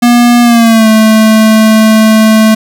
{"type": "tone with pitch glide", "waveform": "square", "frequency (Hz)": [240, 218.8], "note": ["B3", "A3"], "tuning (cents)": [-49, -9], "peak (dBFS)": -3, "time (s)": [0.02, 2.55], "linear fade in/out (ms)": 10, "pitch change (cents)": -160, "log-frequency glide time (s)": [0.42, 0.88], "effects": []}